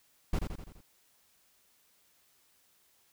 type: noise with echo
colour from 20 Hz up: brown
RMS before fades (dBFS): -28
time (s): 0.33-0.39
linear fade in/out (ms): 5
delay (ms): 84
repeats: 5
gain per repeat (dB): -5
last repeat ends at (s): 0.81
effects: white hiss -68 dBFS RMS until 3.12 s